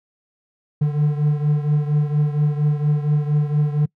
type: beating tone pair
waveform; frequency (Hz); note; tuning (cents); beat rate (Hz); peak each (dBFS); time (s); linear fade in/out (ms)
triangle; 147.5 / 151.8; D3 / D#3; +8 / -42; 4.3; -15 / -20; 0.81-3.86; 10
effects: noise-tail reverb RT60 0.1 s tail -25 dB re dry